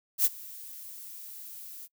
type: noise with ADSR envelope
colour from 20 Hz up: violet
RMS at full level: -21 dBFS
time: 0.18-1.88 s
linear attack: 70 ms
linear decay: 34 ms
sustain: -23 dB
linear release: 36 ms
effects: noise-tail reverb RT60 0.1 s tail -24 dB re dry